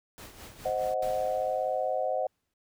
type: noise with tremolo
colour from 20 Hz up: pink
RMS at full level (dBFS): -45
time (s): 0.18-0.94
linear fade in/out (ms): 0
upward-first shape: sine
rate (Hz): 4.8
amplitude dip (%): 60
type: chord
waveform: sine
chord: C diminished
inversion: none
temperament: equal with one note detuned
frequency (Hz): 523.3 / 624.4 / 740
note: C5 / Eb5 / Gb5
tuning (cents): 0 / +6 / 0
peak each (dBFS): -31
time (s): 0.65-2.27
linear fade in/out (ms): 5
type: noise with exponential decay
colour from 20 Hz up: pink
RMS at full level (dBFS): -43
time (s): 1.02-2.54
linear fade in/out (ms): 5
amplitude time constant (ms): 330
effects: none